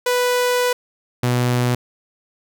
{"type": "tone pair in turn", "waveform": "sawtooth", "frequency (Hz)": [493.9, 123.17], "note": ["B4", "B2"], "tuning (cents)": [0, -4], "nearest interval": "2 octaves", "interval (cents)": 2404, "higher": "first", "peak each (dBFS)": -12, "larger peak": "neither", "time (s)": [[0.06, 0.73], [1.23, 1.75]], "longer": "first", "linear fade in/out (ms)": 5, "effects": []}